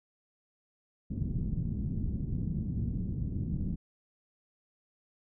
white low-pass noise, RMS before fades -33 dBFS, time 1.1-3.76 s, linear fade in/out 10 ms, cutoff 200 Hz, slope 24 dB/octave, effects none

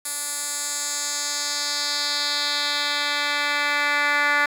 10% pulse tone with band-pass filter sweep, 290.7 Hz, D4, 18 cents flat, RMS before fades -24 dBFS, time 0.05-4.46 s, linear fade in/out 5 ms, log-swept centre 10000 to 1900 Hz, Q 2, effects 7-bit

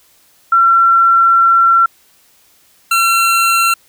sine / 25% pulse tone pair in turn, 1358 / 1358 Hz, F6 / F6, -49 / -49 cents, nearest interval unison, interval 0 cents, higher neither, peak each -6 dBFS, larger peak neither, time 0.52-1.86 / 2.91-3.74 s, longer first, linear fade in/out 5 ms, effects white hiss -51 dBFS RMS until 3.88 s

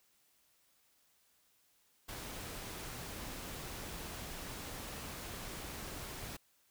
pink noise, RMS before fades -45 dBFS, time 2.08-6.37 s, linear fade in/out 10 ms, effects white hiss -72 dBFS RMS until 6.7 s

